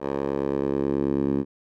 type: tone with band-pass filter sweep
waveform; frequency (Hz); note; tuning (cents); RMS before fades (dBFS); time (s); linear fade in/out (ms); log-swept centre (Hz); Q
10% pulse; 69.3; C#2; 0; -25; 0-1.45; 50; 600 to 280; 1.7
effects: none